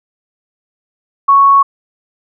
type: tone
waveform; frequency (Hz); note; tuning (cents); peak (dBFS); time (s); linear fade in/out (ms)
sine; 1108.7; C#6; 0; -4; 1.28-1.63; 10
effects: none